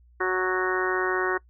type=harmonic tone; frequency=185 Hz; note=F#3; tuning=in tune; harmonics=2 / 3 / 4 / 5 / 6 / 7 / 8 / 9 / 10; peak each=-26 / -38 / -35 / -36 / -30 / -37 / -30 / -37 / -31 dBFS; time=0.2-1.38 s; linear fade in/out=10 ms; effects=noise-tail reverb RT60 0.1 s tail -22 dB re dry + added 60 Hz sine -53 dBFS peak until 1.49 s